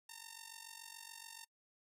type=tone with amplitude modulation; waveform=5% pulse; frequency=912 Hz; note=A#5; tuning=38 cents flat; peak=-35 dBFS; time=0.09-1.45 s; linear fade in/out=5 ms; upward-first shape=sine; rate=47 Hz; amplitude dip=80%; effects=noise-tail reverb RT60 0.1 s tail -24 dB re dry